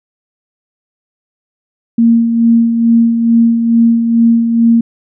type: tone with tremolo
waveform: sine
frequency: 231.2 Hz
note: A#3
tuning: 14 cents flat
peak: -4 dBFS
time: 1.98-4.81 s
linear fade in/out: 5 ms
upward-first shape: sine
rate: 2.3 Hz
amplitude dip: 50%
effects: none